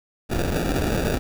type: noise with sample-and-hold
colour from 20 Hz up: pink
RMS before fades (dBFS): -23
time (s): 0.29-1.19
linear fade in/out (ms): 20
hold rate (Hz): 1050
effects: none